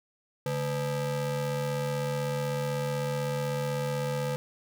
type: ring-modulated tone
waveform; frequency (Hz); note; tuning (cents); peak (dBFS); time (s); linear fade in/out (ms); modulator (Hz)
square; 180.5; F#3; -43; -26; 0.46-4.36; 0; 323
effects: none

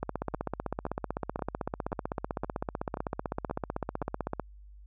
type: two click trains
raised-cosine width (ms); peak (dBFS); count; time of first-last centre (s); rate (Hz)
1; -21 / -17; 8 / 70; 0.34-4.024 / 0.03-4.397; 1.9 / 15.8
effects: added 50 Hz sine -48 dBFS peak until 4.86 s

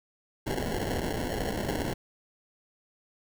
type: noise with sample-and-hold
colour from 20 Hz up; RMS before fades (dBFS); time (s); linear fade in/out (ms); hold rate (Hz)
white; -31; 0.46-1.94; 10; 1225
effects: none

